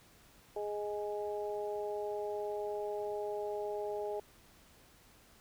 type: harmonic tone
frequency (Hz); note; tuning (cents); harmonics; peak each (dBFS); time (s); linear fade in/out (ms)
207.7; G#3; 0; 2 / 3 / 4; -37 / -41 / -43; 0.56-4.2; 5
effects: pink hiss -62 dBFS RMS until 5.4 s